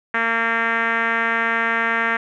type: tone with low-pass filter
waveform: 5% pulse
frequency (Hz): 228.8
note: A#3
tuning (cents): -32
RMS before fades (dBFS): -20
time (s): 0.14-2.17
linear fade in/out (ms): 5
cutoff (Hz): 1800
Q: 3.3
effects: none